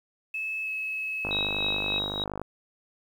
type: tone with pitch glide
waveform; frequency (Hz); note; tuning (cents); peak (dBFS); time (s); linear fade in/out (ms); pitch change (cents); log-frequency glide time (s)
sine; 2600 to 2581; E7 to E7; -24 to -37; -29; 0.34-1.99; 5; -13; 0.63-0.69
type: click train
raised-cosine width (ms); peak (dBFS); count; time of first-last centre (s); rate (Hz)
1; -19; 60; 1.25-2.416; 50.6
type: tone with tremolo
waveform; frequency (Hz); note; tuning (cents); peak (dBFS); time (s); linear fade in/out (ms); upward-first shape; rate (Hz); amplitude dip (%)
sine; 3820; A#7; +42; -26; 1.31-2.24; 2; sine; 3.4; 55
effects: 9-bit